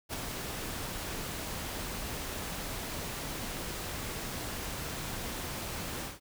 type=noise with ADSR envelope; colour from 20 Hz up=pink; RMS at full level=-34 dBFS; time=0.09-6.2 s; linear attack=44 ms; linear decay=8 ms; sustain=-4 dB; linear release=160 ms; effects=none